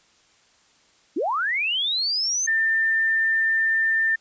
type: linear sweep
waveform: sine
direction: up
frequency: 254.9 to 6390 Hz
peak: -21 dBFS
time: 1.16-2.47 s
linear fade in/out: 10 ms
type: tone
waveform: sine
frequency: 1794 Hz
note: A6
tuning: 33 cents sharp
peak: -18 dBFS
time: 2.47-4.16 s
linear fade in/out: 10 ms
effects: white hiss -59 dBFS RMS until 4.2 s + resampled to 16000 Hz